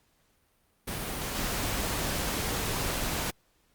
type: noise with level steps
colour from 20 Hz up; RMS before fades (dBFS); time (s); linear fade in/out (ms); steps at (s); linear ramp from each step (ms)
pink; -34 / -31; 0.87-3.31; 10; 1.34; 20
effects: pink hiss -69 dBFS RMS until 3.74 s + Opus 48 kbps